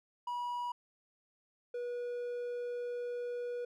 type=tone pair in turn; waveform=triangle; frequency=970 / 485 Hz; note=B5 / B4; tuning=-31 / -31 cents; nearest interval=octave; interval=1200 cents; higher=first; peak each=-33 / -34 dBFS; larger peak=first; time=0.27-0.72 / 1.74-3.65 s; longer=second; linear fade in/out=5 ms; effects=none